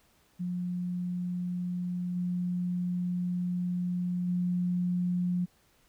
sine tone with level steps, 178.3 Hz, F3, 36 cents sharp, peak -30 / -28 / -26 dBFS, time 0.39-5.46 s, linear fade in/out 20 ms, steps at 2.15 / 4.27 s, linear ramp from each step 20 ms, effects pink hiss -66 dBFS RMS until 5.88 s

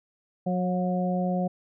harmonic tone with a mistuned harmonic, 182 Hz, F#3, 28 cents flat, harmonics 1 / 2 / 3 / 4, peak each -25 / -37 / -31 / -32 dBFS, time 0.46-1.48 s, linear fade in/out 10 ms, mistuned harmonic 4, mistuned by -18 cents, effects none

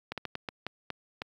slowing click train, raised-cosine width 0.3 ms, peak -18 dBFS, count 8, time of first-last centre 0.12-1.219 s, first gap 57 ms, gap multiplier 1.33, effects high-pass 80 Hz 12 dB/octave + 10-bit

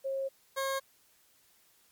sine / 20% pulse tone pair in turn, 540 / 540 Hz, C#5 / C#5, -45 / -45 cents, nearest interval unison, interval 0 cents, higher neither, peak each -31 / -26 dBFS, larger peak second, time 0.04-0.29 / 0.56-0.8 s, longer first, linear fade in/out 20 ms, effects white hiss -66 dBFS RMS until 1.91 s + Opus 48 kbps

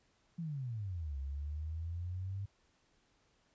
sine exponential two-way sweep, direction down then up, 174.61 to 67.2 to 100.3 Hz, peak -37 dBFS, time 0.38-2.46 s, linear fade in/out 10 ms, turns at 1.18 s, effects pink hiss -73 dBFS RMS until 3.54 s + resampled to 16000 Hz

